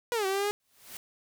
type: linear two-way sweep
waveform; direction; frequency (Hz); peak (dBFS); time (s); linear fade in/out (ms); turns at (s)
sawtooth; down then up; 493.9 to 378.5 to 417.1; -23; 0.12-0.51; 0; 0.26
type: noise with exponential growth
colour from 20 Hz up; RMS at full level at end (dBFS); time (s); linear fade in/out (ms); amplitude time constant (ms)
white; -40; 0.6-0.97; 1; 79
effects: none